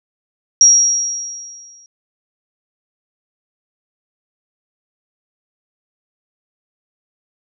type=tone with exponential decay; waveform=sine; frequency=5660 Hz; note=F8; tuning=22 cents sharp; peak=-3 dBFS; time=0.61-1.86 s; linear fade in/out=1 ms; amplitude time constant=270 ms; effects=none